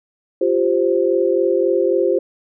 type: chord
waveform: sine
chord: F suspended second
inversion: none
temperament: just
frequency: 349.2 / 392.9 / 523.8 Hz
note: F4 / G4 / C5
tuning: 0 / +4 / +2 cents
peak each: -18 dBFS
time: 0.41-2.19 s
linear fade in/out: 5 ms
effects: none